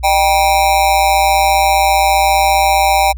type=tone with amplitude modulation; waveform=square; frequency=784 Hz; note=G5; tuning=in tune; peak=-6 dBFS; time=0.03-3.13 s; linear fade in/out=20 ms; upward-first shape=sine; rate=175 Hz; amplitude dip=90%; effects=added 60 Hz sine -23 dBFS peak until 3.17 s